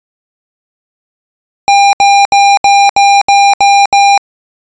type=tone bursts; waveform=square; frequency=801 Hz; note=G5; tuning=37 cents sharp; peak=-4 dBFS; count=8; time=1.68-4.177 s; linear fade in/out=0 ms; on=250 ms; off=71 ms; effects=resampled to 16000 Hz